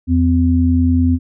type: tone pair together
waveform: sine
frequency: 85.1 / 255 Hz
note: F2 / C4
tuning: -44 / -44 cents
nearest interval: octave + perfect fifth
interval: 1900 cents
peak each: -13 dBFS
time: 0.07-1.19 s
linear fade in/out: 50 ms
effects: none